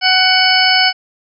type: harmonic tone with a mistuned harmonic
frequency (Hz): 746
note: F#5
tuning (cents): +14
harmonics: 1 / 2 / 3 / 4 / 6 / 7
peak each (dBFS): -16 / -16 / -16 / -16 / -16 / -16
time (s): 0.01-0.93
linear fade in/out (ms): 50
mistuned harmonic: 7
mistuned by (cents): -21
effects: none